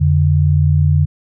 sine tone pair together, 87.3 / 146.51 Hz, F2 / D3, 0 / -4 cents, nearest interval major sixth, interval 896 cents, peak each -12 dBFS, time 0-1.06 s, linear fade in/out 20 ms, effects none

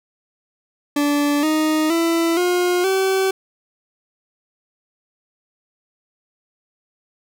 40% pulse tone with pitch steps, 290 / 310.8 / 333.1 / 357 / 382.7 Hz, D4 / D#4 / E4 / F4 / G4, -22 / -2 / +18 / +38 / -42 cents, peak -15 dBFS, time 0.96-3.31 s, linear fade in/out 5 ms, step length 470 ms, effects none

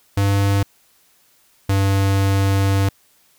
square tone pair in turn, 99.5 / 97.9 Hz, G2 / G2, +26 / -2 cents, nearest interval unison, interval 28 cents, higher first, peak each -15 / -15 dBFS, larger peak neither, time 0.17-0.63 / 1.69-2.89 s, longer second, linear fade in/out 5 ms, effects white hiss -57 dBFS RMS until 3.38 s

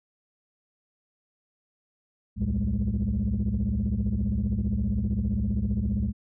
sine tone cluster, 62.5 / 75.9 / 110.5 / 196.7 / 211.9 Hz, B1 / D#2 / A2 / G3 / G#3, +21 / -42 / +8 / +6 / +35 cents, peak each -29 dBFS, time 2.36-6.13 s, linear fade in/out 50 ms, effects tanh soft clip ceiling -18 dBFS

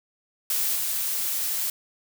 blue noise with level steps, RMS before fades -25 / -27 dBFS, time 0.5-1.7 s, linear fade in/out 2 ms, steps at 0.75 s, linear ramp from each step 5 ms, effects none

